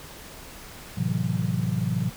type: chord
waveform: sine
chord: F# half-diminished seventh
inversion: first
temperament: equal with one note detuned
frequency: 110 / 130.81 / 163.96 / 185 Hz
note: A2 / C3 / E3 / F#3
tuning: 0 / 0 / -9 / 0 cents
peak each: -28 dBFS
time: 0.97-2.1 s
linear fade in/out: 10 ms
effects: tanh soft clip ceiling -13 dBFS + pink hiss -43 dBFS RMS until 2.16 s